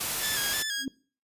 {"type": "noise", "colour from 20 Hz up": "white", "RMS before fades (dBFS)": -30, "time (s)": [0, 0.63], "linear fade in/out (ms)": 10}
{"type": "tone with vibrato", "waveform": "15% pulse", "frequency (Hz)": 1692, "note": "G#6", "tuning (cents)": 32, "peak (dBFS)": -23, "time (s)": [0.2, 0.86], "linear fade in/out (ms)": 50, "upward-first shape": "square", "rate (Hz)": 3, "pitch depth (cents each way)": 54}
{"type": "tone with exponential growth", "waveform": "sine", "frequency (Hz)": 267.8, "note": "C4", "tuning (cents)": 40, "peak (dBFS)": -25, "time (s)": [0.76, 0.88], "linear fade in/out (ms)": 2, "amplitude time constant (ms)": 24}
{"effects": ["noise-tail reverb RT60 0.4 s tail -21 dB re dry", "resampled to 32000 Hz"]}